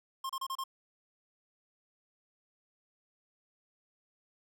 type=tone bursts; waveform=square; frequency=1065 Hz; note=C6; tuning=30 cents sharp; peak=-35 dBFS; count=5; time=0.24-0.639 s; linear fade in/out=5 ms; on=55 ms; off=31 ms; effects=none